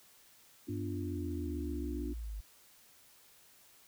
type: chord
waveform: sine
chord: B diminished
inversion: none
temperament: equal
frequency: 246.9 / 293.7 / 349.2 Hz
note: B3 / D4 / F4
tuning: 0 / 0 / 0 cents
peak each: -43 / -40 / -43 dBFS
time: 0.67-2.14 s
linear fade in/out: 20 ms
type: linear sweep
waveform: sine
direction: down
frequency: 103.6 to 49.56 Hz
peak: -38 dBFS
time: 0.69-2.41 s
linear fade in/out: 10 ms
effects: white hiss -62 dBFS RMS until 3.87 s